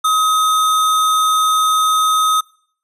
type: tone with sample-and-hold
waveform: sine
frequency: 1267 Hz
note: D#6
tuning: 31 cents sharp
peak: -11 dBFS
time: 0.04-2.41 s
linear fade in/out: 10 ms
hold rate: 4900 Hz
effects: noise-tail reverb RT60 0.6 s tail -24 dB re dry + resampled to 32000 Hz